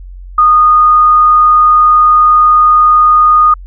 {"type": "tone", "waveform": "sine", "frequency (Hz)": 1231, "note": "D#6", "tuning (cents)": -19, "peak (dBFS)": -3, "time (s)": [0.38, 3.54], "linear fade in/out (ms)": 5, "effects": ["added 45 Hz sine -26 dBFS peak until 3.66 s"]}